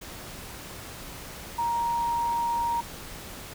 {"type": "tone in noise", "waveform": "sine", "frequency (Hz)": 938, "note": "A#5", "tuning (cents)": 11, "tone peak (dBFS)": -24, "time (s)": [1.58, 2.81], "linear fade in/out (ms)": 10, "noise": "pink", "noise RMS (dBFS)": -41, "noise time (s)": [0.01, 3.54], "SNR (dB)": 14, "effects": []}